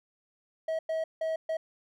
triangle tone bursts at uneven times, 642 Hz, E5, 46 cents flat, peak -26 dBFS, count 4, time 0.68-0.79 / 0.89-1.04 / 1.21-1.36 / 1.49-1.57 s, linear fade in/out 5 ms, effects none

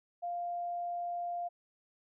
sine tone, 698.5 Hz, F5, in tune, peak -34 dBFS, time 0.22-1.49 s, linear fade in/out 20 ms, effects none

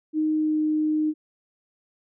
sine tone with pitch glide, 310 to 307.7 Hz, D#4 to D#4, -6 to -19 cents, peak -20 dBFS, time 0.13-1.14 s, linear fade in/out 50 ms, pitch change -13 cents, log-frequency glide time 0.33-0.58 s, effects none

